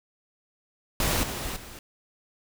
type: noise with level steps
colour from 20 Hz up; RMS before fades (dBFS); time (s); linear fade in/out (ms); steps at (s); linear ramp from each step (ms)
pink; -25 / -33 / -43; 1-1.79; 2; 1.23 / 1.56; 5
effects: none